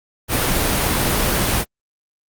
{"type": "noise", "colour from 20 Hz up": "pink", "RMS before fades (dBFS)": -18, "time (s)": [0.28, 1.65], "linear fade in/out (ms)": 50, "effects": ["Opus 32 kbps"]}